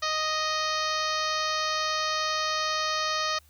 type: harmonic tone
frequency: 622.3 Hz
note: D#5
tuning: in tune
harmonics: 1 / 2 / 3 / 4 / 5 / 6 / 7 / 8 / 9 / 10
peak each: -35 / -29 / -34 / -38 / -38 / -37 / -34 / -38 / -39 / -42 dBFS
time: 0.02-3.39 s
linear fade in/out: 10 ms
effects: added 75 Hz sine -57 dBFS peak until 3.49 s + white hiss -62 dBFS RMS until 3.49 s